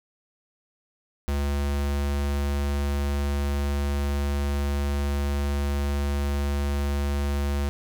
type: tone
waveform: square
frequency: 71.1 Hz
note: C#2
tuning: 45 cents sharp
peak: -24 dBFS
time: 1.28-7.69 s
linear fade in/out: 0 ms
effects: none